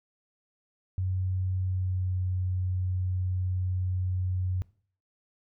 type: tone with pitch glide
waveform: sine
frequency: 93 to 91.93 Hz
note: F#2 to F#2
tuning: +9 to -11 cents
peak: -26 dBFS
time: 0.98-4.62 s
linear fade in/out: 0 ms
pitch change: -20 cents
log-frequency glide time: 1.61-2.17 s
effects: noise-tail reverb RT60 0.5 s tail -21 dB re dry